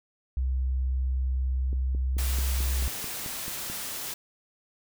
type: tone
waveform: sine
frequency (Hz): 64.6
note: C2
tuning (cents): -21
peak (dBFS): -24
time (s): 0.37-2.88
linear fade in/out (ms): 0
type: click train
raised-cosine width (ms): 3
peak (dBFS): -27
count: 10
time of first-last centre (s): 1.73-3.699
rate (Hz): 4.57
type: noise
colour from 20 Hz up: white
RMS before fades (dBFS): -35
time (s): 2.18-4.14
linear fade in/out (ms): 5
effects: none